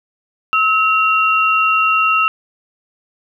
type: tone pair together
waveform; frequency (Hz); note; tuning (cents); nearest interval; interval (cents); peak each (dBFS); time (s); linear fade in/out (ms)
sine; 1292 / 2750; E6 / F7; -35 / -27; octave + minor second; 1308; -13 / -15; 0.53-2.28; 0
effects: none